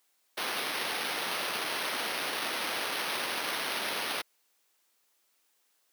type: noise with sample-and-hold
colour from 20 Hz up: white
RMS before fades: -33 dBFS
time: 0.37-4.22 s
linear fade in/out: 10 ms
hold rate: 7350 Hz
effects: white hiss -72 dBFS RMS until 5.92 s + high-pass 300 Hz 12 dB/octave